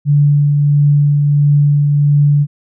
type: tone with tremolo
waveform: sine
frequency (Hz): 145.2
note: D3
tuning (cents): -19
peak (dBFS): -6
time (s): 0.05-2.47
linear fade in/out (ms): 50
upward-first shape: triangle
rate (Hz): 1.5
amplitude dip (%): 30
effects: none